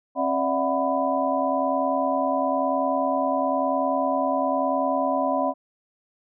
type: tone cluster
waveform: sine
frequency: 269.5 / 583 / 653 / 734 / 996 Hz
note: C#4 / D5 / E5 / F#5 / B5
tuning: -49 / -13 / -17 / -14 / +14 cents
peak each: -27 dBFS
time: 0.15-5.54 s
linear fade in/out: 50 ms
effects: none